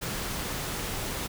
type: noise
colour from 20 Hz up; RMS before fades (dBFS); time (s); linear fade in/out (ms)
pink; -33; 0.01-1.28; 20
effects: none